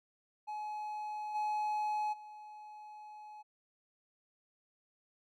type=tone with level steps; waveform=triangle; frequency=847 Hz; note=G#5; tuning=34 cents sharp; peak=-36 / -30 / -46 dBFS; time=0.47-3.43 s; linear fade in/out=20 ms; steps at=1.34 / 2.12 s; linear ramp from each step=20 ms; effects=none